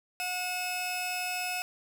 sawtooth tone pair together, 726 / 2587 Hz, F#5 / E7, -33 / -33 cents, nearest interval octave + minor seventh, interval 2200 cents, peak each -31 / -30 dBFS, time 0.2-1.62 s, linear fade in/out 0 ms, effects none

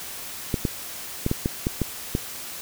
clicks, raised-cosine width 3 ms, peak -9 dBFS, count 8, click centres 0.542 / 0.652 / 1.264 / 1.314 / 1.459 / 1.669 / 1.817 / 2.151 s, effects white hiss -36 dBFS RMS until 2.61 s

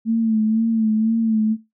sine tone with vibrato, 222 Hz, A3, 16 cents sharp, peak -15 dBFS, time 0.05-1.57 s, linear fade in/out 50 ms, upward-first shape sine, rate 2 Hz, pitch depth 46 cents each way, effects noise-tail reverb RT60 0.2 s tail -18 dB re dry

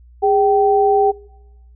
sine tone pair together, 409.5 / 774.8 Hz, G#4 / G5, -24 / -20 cents, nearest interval major seventh, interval 1104 cents, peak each -14 dBFS, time 0.22-1.12 s, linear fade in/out 20 ms, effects noise-tail reverb RT60 1.0 s tail -24 dB re dry + added 60 Hz sine -42 dBFS peak until 1.75 s

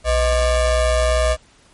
square ring-modulated tone, 283.3 Hz, C#4, 38 cents sharp, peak -12 dBFS, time 0.04-1.37 s, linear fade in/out 50 ms, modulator 344 Hz, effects pink hiss -52 dBFS RMS until 1.73 s + MP3 48 kbps

